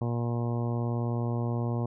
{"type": "harmonic tone", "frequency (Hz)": 118.7, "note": "A#2", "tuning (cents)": 32, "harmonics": [1, 2, 3, 4, 5, 6, 7, 8, 9], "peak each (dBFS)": [-28, -34, -38, -40, -42, -44, -45, -46, -47], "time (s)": [0.01, 1.86], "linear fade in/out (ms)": 5, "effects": []}